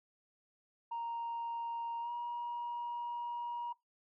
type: tone with pitch glide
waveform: sine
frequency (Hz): 932.3 to 953.5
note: A#5 to A#5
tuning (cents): 0 to +39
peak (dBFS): -35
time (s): 0.91-3.73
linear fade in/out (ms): 10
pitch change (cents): +39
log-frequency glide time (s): 2-2.11
effects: noise-tail reverb RT60 0.2 s tail -23 dB re dry + tanh soft clip ceiling -34 dBFS